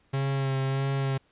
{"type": "tone with vibrato", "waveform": "45% pulse", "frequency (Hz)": 135.5, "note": "C#3", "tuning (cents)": -39, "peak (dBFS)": -25, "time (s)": [0.13, 1.18], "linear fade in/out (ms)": 10, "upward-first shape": "sine", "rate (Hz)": 1.6, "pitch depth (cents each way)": 20, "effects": ["pink hiss -66 dBFS RMS until 1.31 s", "resampled to 8000 Hz"]}